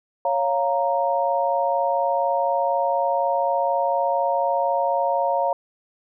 sine chord, Bb minor, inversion first, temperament equal, 554.4 / 698.5 / 932.3 Hz, Db5 / F5 / Bb5, 0 / 0 / 0 cents, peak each -23 dBFS, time 0.25-5.53 s, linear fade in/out 2 ms, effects none

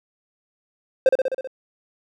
triangle tone with echo, 523.3 Hz, C5, in tune, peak -8 dBFS, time 1.06-1.09 s, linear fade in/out 2 ms, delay 64 ms, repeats 6, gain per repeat -3 dB, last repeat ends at 1.474 s, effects none

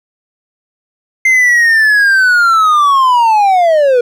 triangle linear sweep, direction down, 2093 to 472.6 Hz, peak -4 dBFS, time 1.25-4.01 s, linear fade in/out 5 ms, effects none

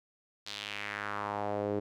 sawtooth tone with band-pass filter sweep, 103 Hz, G#2, 14 cents flat, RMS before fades -36 dBFS, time 0.46-1.8 s, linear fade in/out 10 ms, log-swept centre 4300 to 390 Hz, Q 2.4, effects none

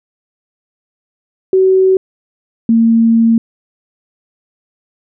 sine tone pair in turn, 378 / 228.2 Hz, F#4 / A#3, +37 / -37 cents, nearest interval major sixth, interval 874 cents, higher first, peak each -6 dBFS, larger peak neither, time 1.53-1.97 / 2.69-3.38 s, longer second, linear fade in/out 2 ms, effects none

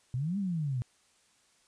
sine exponential two-way sweep, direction up then down, 118.7 to 206.8 to 118.7 Hz, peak -29 dBFS, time 0.14-0.82 s, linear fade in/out 0 ms, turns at 0.38 s, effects white hiss -67 dBFS RMS until 1.67 s + resampled to 22050 Hz

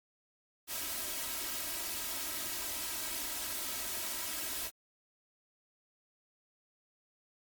white noise with comb filter, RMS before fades -38 dBFS, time 0.67-4.71 s, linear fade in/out 50 ms, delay 3.1 ms, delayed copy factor +0.8, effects Opus 48 kbps

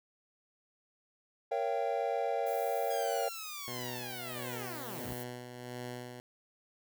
triangle chord, G half-diminished seventh, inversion first, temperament equal with one note detuned, 466.2 / 554.4 / 682.1 / 784 Hz, Bb4 / Db5 / F5 / G5, 0 / 0 / -41 / 0 cents, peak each -34 dBFS, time 1.51-3.29 s, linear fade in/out 10 ms
violet noise, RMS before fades -47 dBFS, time 2.46-5.24 s, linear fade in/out 10 ms
10% pulse linear sweep, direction down, 1661.2 to 37.73 Hz, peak -34 dBFS, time 2.9-5.14 s, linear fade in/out 10 ms
10% pulse tone with tremolo, 123.47 Hz, B2, in tune, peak -31 dBFS, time 3.68-6.2 s, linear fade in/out 0 ms, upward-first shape sine, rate 1.5 Hz, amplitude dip 50%
effects none

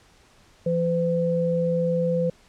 sine tone pair together, 169.66 / 508 Hz, F3 / B4, -50 / +49 cents, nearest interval octave + perfect fifth, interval 1899 cents, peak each -24 / -22 dBFS, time 0.66-2.3 s, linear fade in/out 5 ms, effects pink hiss -56 dBFS RMS until 2.48 s + low-pass 8000 Hz 12 dB/octave

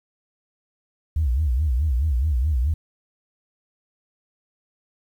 sine tone with vibrato, 68.9 Hz, C#2, 10 cents flat, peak -17 dBFS, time 1.16-2.74 s, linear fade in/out 5 ms, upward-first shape sine, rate 4.7 Hz, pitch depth 260 cents each way, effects tanh soft clip ceiling -13 dBFS + 9-bit

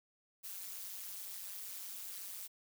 blue noise with amplitude modulation, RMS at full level -42 dBFS, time 0.43-2.48 s, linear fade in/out 20 ms, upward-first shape sine, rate 193 Hz, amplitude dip 95%, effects none

